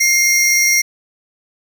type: tone pair together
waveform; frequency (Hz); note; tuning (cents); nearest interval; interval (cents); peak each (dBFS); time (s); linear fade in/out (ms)
45% pulse; 2122 / 5665; C7 / F8; +24 / +24; octave + perfect fourth; 1700; -13 / -15; 0-0.82; 10
effects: none